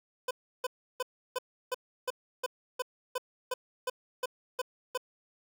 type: tone bursts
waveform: 25% pulse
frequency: 505 Hz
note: B4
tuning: 39 cents sharp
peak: -26 dBFS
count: 14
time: 0.28-4.976 s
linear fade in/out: 5 ms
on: 29 ms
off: 330 ms
effects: 11-bit